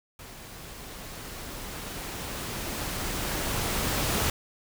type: noise with level ramp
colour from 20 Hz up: pink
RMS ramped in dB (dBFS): -45 to -26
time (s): 0.19-4.3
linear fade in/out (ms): 2
effects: none